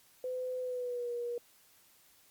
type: tone with pitch glide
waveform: sine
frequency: 507 to 478.5 Hz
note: B4 to A#4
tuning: +45 to +45 cents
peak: -34 dBFS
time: 0.24-1.38 s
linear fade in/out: 2 ms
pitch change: -100 cents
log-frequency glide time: 0.6-1.12 s
effects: white hiss -64 dBFS RMS until 2.3 s + Opus 48 kbps